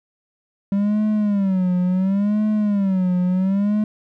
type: tone with vibrato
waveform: triangle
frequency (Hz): 196.1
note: G3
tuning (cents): +1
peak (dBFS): -14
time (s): 0.72-3.84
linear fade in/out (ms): 2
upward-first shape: sine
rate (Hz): 0.71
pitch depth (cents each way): 150
effects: none